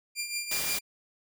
15% pulse tone with tremolo, 2388 Hz, D7, 28 cents sharp, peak -22 dBFS, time 0.15-0.81 s, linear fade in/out 50 ms, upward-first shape triangle, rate 5.7 Hz, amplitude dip 70%
white noise, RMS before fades -32 dBFS, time 0.51-0.79 s, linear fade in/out 5 ms
effects none

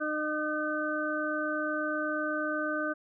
harmonic tone, 304.7 Hz, D#4, 36 cents flat, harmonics 1 / 2 / 4 / 5, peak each -34 / -34 / -37 / -33 dBFS, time 0-2.94 s, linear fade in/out 20 ms, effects none

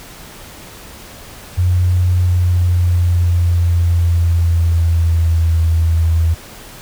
sine tone with pitch glide, 90 to 82.06 Hz, F#2 to E2, -47 to -7 cents, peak -10 dBFS, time 1.57-6.35 s, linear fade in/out 20 ms, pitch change -160 cents, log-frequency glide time 2.05-5.55 s, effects pink hiss -36 dBFS RMS until 6.81 s

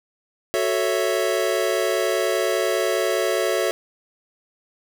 square chord, F# minor seventh, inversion none, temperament equal, 370 / 440 / 554.4 / 659.3 Hz, F#4 / A4 / C#5 / E5, 0 / 0 / 0 / 0 cents, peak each -26 dBFS, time 0.54-3.71 s, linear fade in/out 0 ms, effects none

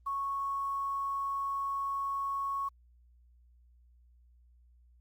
sine tone with quantisation, 1105 Hz, C#6, 6 cents flat, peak -31 dBFS, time 0.06-2.69 s, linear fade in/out 10 ms, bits 10, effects added 60 Hz sine -59 dBFS peak until 5 s + Opus 24 kbps

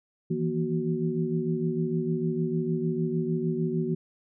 sine tone cluster, 161.2 / 167.8 / 237.2 / 372.5 Hz, E3 / E3 / A#3 / F#4, -38 / +31 / +30 / +12 cents, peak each -30 / -31 / -31 / -30 dBFS, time 0.3-3.95 s, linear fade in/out 10 ms, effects none

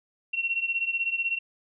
sine beating tone pair, 2724 / 2740 Hz, F7 / F7, -44 / -34 cents, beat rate 16 Hz, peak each -27 / -30 dBFS, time 0.33-1.39 s, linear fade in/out 10 ms, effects none

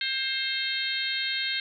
harmonic tone, 530 Hz, C5, 22 cents sharp, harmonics 3 / 4 / 5 / 6 / 7 / 8, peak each -34 / -33 / -37 / -34 / -33 / -33 dBFS, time 0.01-1.6 s, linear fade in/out 2 ms, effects none

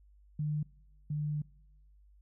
sine tone pair in turn, 150.3 / 149.35 Hz, D3 / D3, +40 / +29 cents, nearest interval unison, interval 11 cents, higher first, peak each -30 / -31 dBFS, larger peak first, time 0.39-0.63 / 1.1-1.42 s, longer second, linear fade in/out 5 ms, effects noise-tail reverb RT60 0.9 s tail -23 dB re dry + added 50 Hz sine -58 dBFS peak until 2.21 s

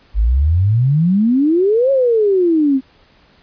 sine exponential two-way sweep, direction up then down, 49 to 554.4 to 257.5 Hz, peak -10 dBFS, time 0.14-2.81 s, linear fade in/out 50 ms, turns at 1.91 s, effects pink hiss -51 dBFS RMS until 3.42 s + resampled to 11025 Hz

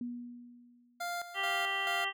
sine tone with exponential decay, 241.9 Hz, B3, 36 cents flat, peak -34 dBFS, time 0.01-1.21 s, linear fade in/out 2 ms, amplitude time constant 260 ms
25% pulse tone with tremolo, 698.5 Hz, F5, in tune, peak -31 dBFS, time 1-2.05 s, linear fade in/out 10 ms, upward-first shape square, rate 2.3 Hz, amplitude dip 70%
harmonic tone, 392 Hz, G4, in tune, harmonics 1 / 2 / 3 / 4 / 5 / 7 / 8, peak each -47 / -40 / -39 / -47 / -35 / -38 / -39 dBFS, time 1.34-2.13 s, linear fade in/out 50 ms
effects none

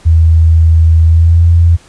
sine tone with pitch glide, 81.3 to 84.41 Hz, E2 to E2, -23 to +42 cents, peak -3 dBFS, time 0.05-1.77 s, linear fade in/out 20 ms, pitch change +65 cents, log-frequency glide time 1.04-1.43 s, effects pink hiss -42 dBFS RMS until 1.88 s + resampled to 22050 Hz

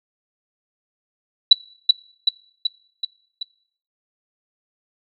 sine tone with echo, 3944 Hz, B7, 3 cents flat, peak -3 dBFS, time 1.51-1.53 s, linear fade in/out 5 ms, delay 380 ms, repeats 5, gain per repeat -4 dB, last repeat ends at 3.43 s, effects noise-tail reverb RT60 0.6 s tail -22 dB re dry

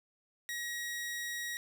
sawtooth tone, 1900 Hz, A#6, 33 cents sharp, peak -33 dBFS, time 0.49-1.57 s, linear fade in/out 0 ms, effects none

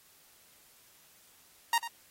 sawtooth tone with echo, 932.3 Hz, A#5, in tune, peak -20 dBFS, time 1.73-1.78 s, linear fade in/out 2 ms, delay 97 ms, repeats 1, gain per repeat -12 dB, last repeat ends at 1.877 s, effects white hiss -61 dBFS RMS until 2.1 s + AAC 48 kbps

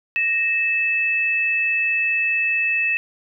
sine tone pair together, 1864.7 / 2620 Hz, A#6 / E7, 0 / -11 cents, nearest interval tritone, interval 589 cents, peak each -25 / -18 dBFS, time 0.16-2.97 s, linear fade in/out 0 ms, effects none

